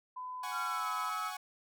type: tone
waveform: sine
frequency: 1007 Hz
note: B5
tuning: 33 cents sharp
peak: -39 dBFS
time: 0.16-1.1 s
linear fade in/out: 10 ms
type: chord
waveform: sawtooth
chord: F# suspended second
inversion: none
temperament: equal with one note detuned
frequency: 740 / 830.6 / 1113.9 Hz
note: F#5 / G#5 / C#6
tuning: 0 / 0 / +8 cents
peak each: -40 dBFS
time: 0.43-1.37 s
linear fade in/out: 5 ms
type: tone with pitch glide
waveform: sine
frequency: 1373 to 1288.5 Hz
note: F6 to E6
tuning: -30 to -40 cents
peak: -35 dBFS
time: 0.51-1.32 s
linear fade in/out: 50 ms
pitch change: -110 cents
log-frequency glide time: 0.63-0.89 s
effects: none